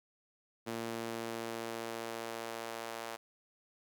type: tone with high-pass filter sweep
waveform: sawtooth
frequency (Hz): 115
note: A#2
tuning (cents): -23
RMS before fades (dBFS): -41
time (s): 0.66-3.17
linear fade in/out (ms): 20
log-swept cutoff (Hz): 270 to 630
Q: 1.1
effects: none